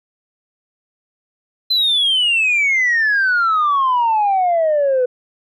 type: exponential sweep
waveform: sine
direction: down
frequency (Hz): 4100 to 492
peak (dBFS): -11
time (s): 1.7-5.06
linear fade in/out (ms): 10
effects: tanh soft clip ceiling -10 dBFS